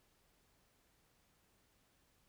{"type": "silence", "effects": ["pink hiss -74 dBFS RMS until 2.28 s"]}